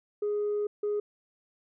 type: tone bursts at uneven times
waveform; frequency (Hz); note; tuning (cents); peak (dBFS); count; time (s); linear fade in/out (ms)
sine; 415.3; G#4; 0; -25; 2; 0.22-0.67 / 0.83-1; 5
effects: tanh soft clip ceiling -24 dBFS